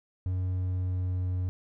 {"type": "tone with pitch glide", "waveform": "triangle", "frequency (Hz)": [92, 91.21], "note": ["F#2", "F#2"], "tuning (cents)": [-9, -24], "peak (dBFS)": -25, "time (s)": [0.26, 1.49], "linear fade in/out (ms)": 0, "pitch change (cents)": -15, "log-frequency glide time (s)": [0.42, 1.28], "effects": []}